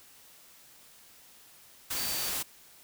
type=tone in noise; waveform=sine; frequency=4590 Hz; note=D8; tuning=40 cents flat; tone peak=-38 dBFS; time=1.96-2.3 s; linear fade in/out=10 ms; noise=white; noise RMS=-33 dBFS; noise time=1.9-2.43 s; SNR=-8 dB; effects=white hiss -56 dBFS RMS until 2.83 s